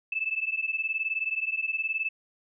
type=beating tone pair; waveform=sine; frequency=2616 / 2635 Hz; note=E7 / E7; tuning=-14 / -1 cents; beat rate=19 Hz; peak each=-30 dBFS; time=0.12-2.09 s; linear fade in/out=5 ms; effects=none